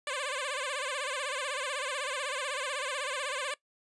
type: tone with vibrato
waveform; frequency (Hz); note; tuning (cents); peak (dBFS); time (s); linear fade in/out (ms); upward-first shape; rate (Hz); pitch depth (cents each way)
10% pulse; 550; C#5; -14; -24; 0.07-3.54; 2; sine; 16; 140
effects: noise-tail reverb RT60 0.1 s tail -20 dB re dry + resampled to 24000 Hz